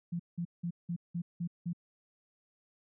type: tone bursts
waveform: sine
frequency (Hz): 172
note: F3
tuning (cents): -26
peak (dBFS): -32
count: 7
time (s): 0.12-1.732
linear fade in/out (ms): 10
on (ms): 76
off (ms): 180
effects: none